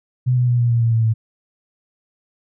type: tone with pitch steps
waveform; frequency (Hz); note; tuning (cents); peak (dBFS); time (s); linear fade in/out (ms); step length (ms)
sine; 125.9 / 123.74 / 121.61 / 119.52 / 117.47 / 115.45 / 113.47 / 111.52; B2 / B2 / B2 / A#2 / A#2 / A#2 / A#2 / A2; +34 / +4 / -26 / +44 / +14 / -16 / -46 / +24; -13; 0.26-1.14; 20; 110
effects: none